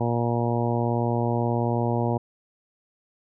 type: harmonic tone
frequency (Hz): 118.5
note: A#2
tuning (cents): +29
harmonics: 1 / 2 / 3 / 4 / 5 / 6 / 7 / 8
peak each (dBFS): -25 / -28 / -30 / -31 / -32 / -33 / -33 / -34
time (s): 0-2.18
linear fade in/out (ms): 10
effects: none